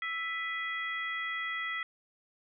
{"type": "harmonic tone with a mistuned harmonic", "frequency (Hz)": 660, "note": "E5", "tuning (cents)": 2, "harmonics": [2, 3, 4, 5], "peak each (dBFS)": [-39, -34, -46, -44], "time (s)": [0.02, 1.83], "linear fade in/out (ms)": 2, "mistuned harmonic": 4, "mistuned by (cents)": -110, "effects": []}